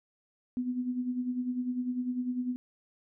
sine tone with tremolo, 249.2 Hz, B3, 16 cents sharp, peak -27 dBFS, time 0.57-2.56 s, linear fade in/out 0 ms, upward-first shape sine, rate 10 Hz, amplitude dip 60%, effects none

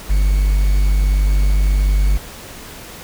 triangle tone with quantisation, 49.28 Hz, G1, 10 cents sharp, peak -9 dBFS, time 0.09-2.18 s, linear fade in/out 20 ms, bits 6, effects pink hiss -35 dBFS RMS until 3.03 s

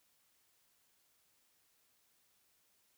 silence, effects white hiss -74 dBFS RMS until 2.97 s

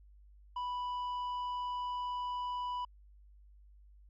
triangle tone with tanh clipping, 987.8 Hz, B5, in tune, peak -36 dBFS, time 0.56-2.85 s, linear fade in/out 5 ms, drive 10 dB, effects added 50 Hz sine -56 dBFS peak until 4.09 s

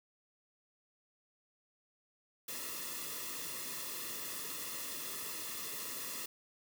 white noise with comb filter, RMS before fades -42 dBFS, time 2.48-6.26 s, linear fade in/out 5 ms, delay 1.3 ms, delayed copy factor -0.75, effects none

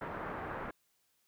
white low-pass noise, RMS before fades -41 dBFS, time 0.01-0.71 s, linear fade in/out 5 ms, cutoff 1500 Hz, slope 24 dB/octave, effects white hiss -75 dBFS RMS until 1.27 s

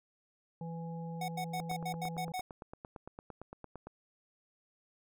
harmonic tone, 166.2 Hz, E3, 15 cents sharp, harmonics 1 / 3 / 5, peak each -39 / -48 / -49 dBFS, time 0.61-2.32 s, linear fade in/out 2 ms
square tone bursts, 740 Hz, F#5, in tune, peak -36 dBFS, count 8, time 1.21-2.41 s, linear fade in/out 5 ms, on 73 ms, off 88 ms
click train, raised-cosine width 1 ms, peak -31 dBFS, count 21, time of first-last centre 1.6-3.87 s, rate 8.81 Hz
effects none

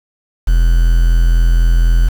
triangle tone with quantisation, 42 Hz, E1, 33 cents sharp, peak -5 dBFS, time 0.47-2.09 s, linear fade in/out 10 ms, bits 5, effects none

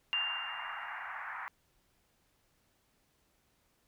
white band-pass noise, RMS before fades -42 dBFS, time 0.13-1.48 s, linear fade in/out 0 ms, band 770 to 2000 Hz, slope 48 dB/octave
sine tone with exponential decay, 2794 Hz, F7, in tune, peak -28 dBFS, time 0.13-1.24 s, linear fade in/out 0 ms, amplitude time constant 240 ms
effects pink hiss -73 dBFS RMS until 3.87 s

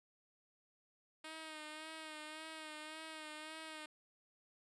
5% pulse tone with vibrato, 311.8 Hz, D#4, 4 cents sharp, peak -36 dBFS, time 1.24-3.86 s, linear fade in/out 5 ms, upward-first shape sine, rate 1.8 Hz, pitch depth 39 cents each way, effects resampled to 22050 Hz

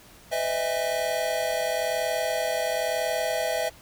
square tone cluster, 506 / 614 / 655 / 815 Hz, B4 / D#5 / E5 / G#5, +42 / -23 / -11 / -33 cents, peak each -33 / -32 / -28 / -34 dBFS, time 0.31-3.7 s, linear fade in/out 20 ms, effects pink hiss -51 dBFS RMS until 3.81 s

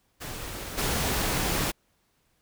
pink noise with level steps, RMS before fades -37 / -27 dBFS, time 0.2-1.72 s, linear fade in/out 20 ms, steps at 0.77 s, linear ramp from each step 20 ms, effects pink hiss -70 dBFS RMS until 2.41 s

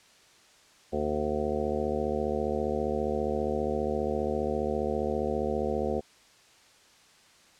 harmonic tone, 74.9 Hz, D2, 35 cents sharp, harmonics 1 / 2 / 3 / 4 / 5 / 6 / 7 / 9 / 10, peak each -37 / -43 / -34 / -43 / -33 / -33 / -33 / -38 / -38 dBFS, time 0.92-6.01 s, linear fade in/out 20 ms, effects white hiss -58 dBFS RMS until 7.59 s + low-pass 7000 Hz 12 dB/octave

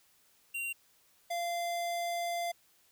square tone pair in turn, 2761 / 690.2 Hz, F7 / F5, -20 / -21 cents, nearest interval 2 octaves, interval 2401 cents, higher first, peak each -35 / -33 dBFS, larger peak second, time 0.54-0.73 / 1.3-2.52 s, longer second, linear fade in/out 10 ms, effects white hiss -67 dBFS RMS until 2.91 s

